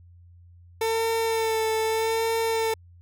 30% pulse tone with vibrato, 447.4 Hz, A4, 29 cents sharp, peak -20 dBFS, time 0.81-2.74 s, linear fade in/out 5 ms, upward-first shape sine, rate 0.81 Hz, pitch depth 24 cents each way, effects added 87 Hz sine -48 dBFS peak until 3.01 s

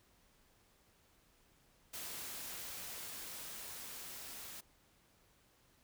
white noise with level ramp, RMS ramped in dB -45 to -49 dBFS, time 1.93-4.61 s, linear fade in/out 10 ms, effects pink hiss -70 dBFS RMS until 5.83 s

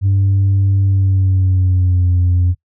sine tone with pitch glide, 97.8 to 89.17 Hz, G2 to F2, -4 to +37 cents, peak -8 dBFS, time 0.01-2.55 s, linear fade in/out 50 ms, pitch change -159 cents, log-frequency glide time 0.82-2.13 s, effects noise-tail reverb RT60 0.1 s tail -21 dB re dry + tanh soft clip ceiling -8 dBFS

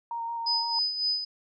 sine tone with vibrato, 928 Hz, A#5, 8 cents flat, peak -30 dBFS, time 0.11-0.79 s, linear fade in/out 2 ms, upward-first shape square, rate 5.8 Hz, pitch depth 11 cents each way
sine tone with tremolo, 5000 Hz, D#8, 8 cents sharp, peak -23 dBFS, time 0.46-1.25 s, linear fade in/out 10 ms, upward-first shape sine, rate 3.6 Hz, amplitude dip 60%
effects none

